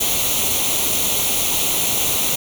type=noise with comb filter; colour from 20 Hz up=white; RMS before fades=-19 dBFS; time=0-2.36 s; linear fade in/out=10 ms; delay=0.3 ms; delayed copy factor=+0.75; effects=none